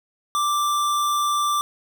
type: tone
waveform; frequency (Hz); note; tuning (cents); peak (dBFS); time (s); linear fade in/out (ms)
square; 1177; D6; +3; -20; 0.35-1.61; 0
effects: none